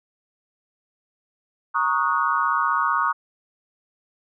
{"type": "chord", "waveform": "sine", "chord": "D# minor seventh", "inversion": "second", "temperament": "equal with one note detuned", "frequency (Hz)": [932.3, 1108.7, 1244.5, 1458.8], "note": ["A#5", "C#6", "D#6", "F#6"], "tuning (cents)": [0, 0, 0, -25], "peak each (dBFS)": [-26, -23, -23, -26], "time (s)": [1.74, 3.13], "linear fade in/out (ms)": 20, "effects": []}